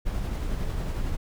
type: noise with tremolo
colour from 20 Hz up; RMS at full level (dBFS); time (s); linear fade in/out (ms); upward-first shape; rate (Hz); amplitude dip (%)
brown; -27; 0.05-1.17; 20; triangle; 11; 30
effects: none